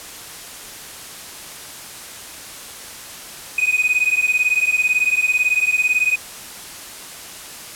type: beating tone pair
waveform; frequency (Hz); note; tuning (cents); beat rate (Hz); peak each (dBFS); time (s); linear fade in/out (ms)
triangle; 2489 / 2507; D#7 / D#7; 0 / +12; 18; -16 / -17; 3.58-6.16; 5
effects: white hiss -35 dBFS RMS until 7.75 s + low-pass 12000 Hz 12 dB/octave